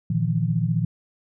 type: chord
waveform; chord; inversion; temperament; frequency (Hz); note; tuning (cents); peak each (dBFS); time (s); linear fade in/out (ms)
sine; Bb suspended fourth; none; equal with one note detuned; 116.54 / 155.56 / 170.33; Bb2 / Eb3 / F3; 0 / 0 / -43; -24; 0.1-0.85; 5
effects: none